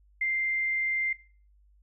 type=tone; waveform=sine; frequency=2093 Hz; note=C7; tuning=in tune; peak=-25 dBFS; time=0.21-1.13 s; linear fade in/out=5 ms; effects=noise-tail reverb RT60 0.4 s tail -19 dB re dry + added 50 Hz sine -58 dBFS peak until 1.82 s